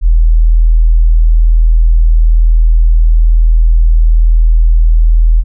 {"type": "tone", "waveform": "sine", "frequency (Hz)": 40.54, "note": "E1", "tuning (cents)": -28, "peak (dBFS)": -3, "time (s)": [0.01, 5.44], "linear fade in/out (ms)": 50, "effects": []}